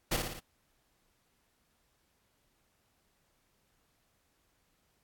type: noise with echo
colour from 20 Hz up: pink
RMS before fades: -30 dBFS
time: 0.11-0.17 s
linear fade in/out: 10 ms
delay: 57 ms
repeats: 4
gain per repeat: -4 dB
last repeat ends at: 0.398 s
effects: pink hiss -74 dBFS RMS until 5.03 s + AAC 64 kbps